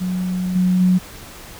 sine tone with level steps, 182.9 Hz, F#3, 20 cents flat, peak -19 / -13 / -11 dBFS, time 0-0.99 s, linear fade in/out 20 ms, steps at 0.55 / 0.8 s, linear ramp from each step 10 ms, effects pink hiss -38 dBFS RMS until 1.59 s

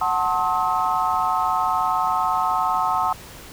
sine chord, F# diminished seventh, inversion none, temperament just, 740 / 888 / 1065.6 / 1278.7 Hz, F#5 / A5 / C6 / Eb6, 0 / +16 / +31 / +47 cents, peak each -24 dBFS, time 0.01-3.13 s, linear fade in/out 5 ms, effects pink hiss -41 dBFS RMS until 3.52 s

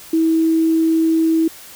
sine tone, 323.8 Hz, E4, 31 cents flat, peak -12 dBFS, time 0.13-1.48 s, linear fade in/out 5 ms, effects white hiss -39 dBFS RMS until 1.75 s

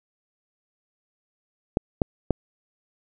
clicks, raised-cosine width 2 ms, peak -6 dBFS, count 3, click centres 1.771 / 2.018 / 2.307 s, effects none

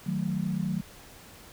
sine chord, D# diminished, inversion none, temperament equal, 155.56 / 185 / 220 Hz, D#3 / F#3 / A3, 0 / 0 / 0 cents, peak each -32 / -29 / -34 dBFS, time 0.06-0.81 s, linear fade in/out 10 ms, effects pink hiss -50 dBFS RMS until 1.52 s

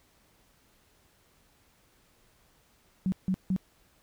sine tone bursts, 187.4 Hz, F#3, 22 cents sharp, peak -24 dBFS, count 3, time 3.06-3.563 s, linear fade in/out 0 ms, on 61 ms, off 160 ms, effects pink hiss -65 dBFS RMS until 4.02 s

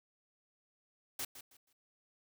white noise with echo, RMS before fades -39 dBFS, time 1.19-1.25 s, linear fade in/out 5 ms, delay 160 ms, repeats 3, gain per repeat -12 dB, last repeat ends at 1.73 s, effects none

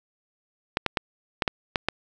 clicks, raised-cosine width 0.3 ms, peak -6 dBFS, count 7, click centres 0.771 / 0.863 / 0.972 / 1.422 / 1.478 / 1.758 / 1.886 s, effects none

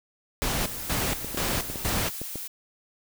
pink noise with tremolo, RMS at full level -27 dBFS, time 0.42-2.1 s, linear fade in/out 0 ms, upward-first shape square, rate 2.1 Hz, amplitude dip 80%
blue noise, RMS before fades -36 dBFS, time 0.6-2.48 s, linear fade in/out 10 ms
clicks, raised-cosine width 2 ms, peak -21 dBFS, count 9, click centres 0.614 / 1.122 / 1.246 / 1.347 / 1.473 / 1.7 / 1.758 / 2.216 / 2.357 s
effects none

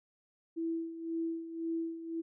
sine tone with tremolo, 329.6 Hz, E4, in tune, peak -31 dBFS, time 0.56-2.22 s, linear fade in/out 20 ms, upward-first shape sine, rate 1.9 Hz, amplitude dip 70%, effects none

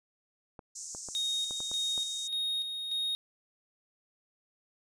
clicks, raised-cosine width 1 ms, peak -31 dBFS, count 7, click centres 0.592 / 0.949 / 1.087 / 1.509 / 1.604 / 1.715 / 1.978 s
pink band-pass noise, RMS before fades -43 dBFS, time 0.75-2.28 s, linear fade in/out 10 ms, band 5900 to 8000 Hz, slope 48 dB/octave
triangle tone with tremolo, 3729 Hz, A#7, in tune, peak -28 dBFS, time 1.15-3.15 s, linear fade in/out 0 ms, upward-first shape square, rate 1.7 Hz, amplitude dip 45%
effects none

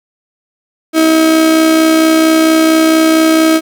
35% pulse tone with amplitude modulation, 319.9 Hz, D#4, 48 cents sharp, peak -3 dBFS, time 0.93-3.61 s, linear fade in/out 50 ms, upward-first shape sine, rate 64.4 Hz, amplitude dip 35%, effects none

